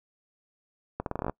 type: accelerating click train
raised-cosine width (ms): 1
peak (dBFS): -16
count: 10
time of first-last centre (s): 1-1.297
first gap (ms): 62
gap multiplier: 0.83
effects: noise-tail reverb RT60 0.1 s tail -24 dB re dry